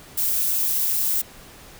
violet noise, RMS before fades -22 dBFS, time 0.17-1.22 s, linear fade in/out 10 ms, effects pink hiss -45 dBFS RMS until 1.79 s

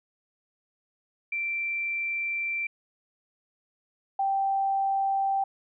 sine tone pair in turn, 2349 / 782.2 Hz, D7 / G5, 0 / -4 cents, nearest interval octave + perfect fifth, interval 1904 cents, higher first, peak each -27 / -23 dBFS, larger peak second, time 1.32-2.67 / 4.19-5.44 s, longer first, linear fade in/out 5 ms, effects none

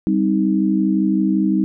sine chord, C minor, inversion second, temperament just, 196.22 / 261.6 / 314 Hz, G3 / C4 / Eb4, +2 / 0 / +16 cents, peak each -17 / -22 / -18 dBFS, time 0.07-1.64 s, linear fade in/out 0 ms, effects none

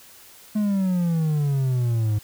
triangle exponential sweep, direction down, 214.9 to 103.83 Hz, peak -17 dBFS, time 0.55-2.19 s, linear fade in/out 10 ms, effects white hiss -48 dBFS RMS until 2.23 s

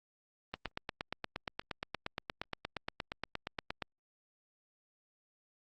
click train, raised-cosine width 0.3 ms, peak -20 dBFS, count 29, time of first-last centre 0.54-3.823 s, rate 8.53 Hz, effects Opus 24 kbps

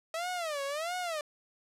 sawtooth tone with vibrato, 635 Hz, D#5, 35 cents sharp, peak -29 dBFS, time 0.14-1.21 s, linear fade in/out 2 ms, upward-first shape sine, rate 1.5 Hz, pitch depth 240 cents each way, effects low-pass 11000 Hz 12 dB/octave

